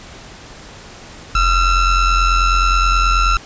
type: ring-modulated tone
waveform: square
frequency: 659.3 Hz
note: E5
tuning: in tune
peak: -9 dBFS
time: 1.35-3.37 s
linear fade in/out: 2 ms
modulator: 704 Hz
effects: pink hiss -37 dBFS RMS until 3.45 s + resampled to 16000 Hz